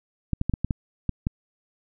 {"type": "clicks", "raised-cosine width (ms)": 5, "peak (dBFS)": -11, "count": 8, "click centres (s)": [0.333, 0.414, 0.496, 0.538, 0.646, 0.708, 1.093, 1.269], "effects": []}